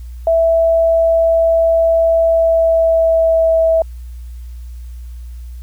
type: tone with pitch glide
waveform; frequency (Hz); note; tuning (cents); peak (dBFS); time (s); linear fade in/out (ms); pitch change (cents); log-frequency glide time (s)
sine; 659.3 to 652.5; E5 to E5; 0 to -18; -9; 0.27-3.82; 2; -18; 2.26-3.56
effects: added 60 Hz sine -27 dBFS peak until 5.62 s + white hiss -53 dBFS RMS until 5.62 s